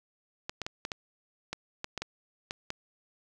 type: clicks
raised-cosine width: 0.2 ms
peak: -17 dBFS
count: 11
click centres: 0.495 / 0.617 / 0.665 / 0.851 / 0.918 / 1.53 / 1.844 / 1.977 / 2.02 / 2.509 / 2.704 s
effects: none